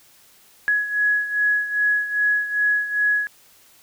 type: beating tone pair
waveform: sine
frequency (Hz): 1678 / 1680.5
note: G#6 / G#6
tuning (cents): +17 / +20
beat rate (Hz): 2.5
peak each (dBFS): -19 / -24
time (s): 0.68-3.27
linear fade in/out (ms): 0
effects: white hiss -53 dBFS RMS until 3.82 s